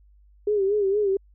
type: tone with vibrato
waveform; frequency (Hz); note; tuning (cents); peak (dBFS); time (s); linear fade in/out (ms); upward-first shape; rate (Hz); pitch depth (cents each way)
sine; 403.1; G4; +48; -19; 0.47-1.17; 5; sine; 4.3; 86
effects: added 50 Hz sine -52 dBFS peak until 1.34 s